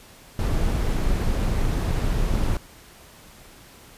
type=noise; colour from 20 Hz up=brown; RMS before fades=-22 dBFS; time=0.39-2.57 s; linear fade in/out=2 ms; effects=pink hiss -48 dBFS RMS until 3.97 s + resampled to 32000 Hz